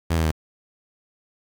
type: tone with pitch steps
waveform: sawtooth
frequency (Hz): 82.7 / 80.67 / 78.69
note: E2 / E2 / D#2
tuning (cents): +6 / -37 / +20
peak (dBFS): -15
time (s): 0.1-0.316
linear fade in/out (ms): 10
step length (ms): 72
effects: 7-bit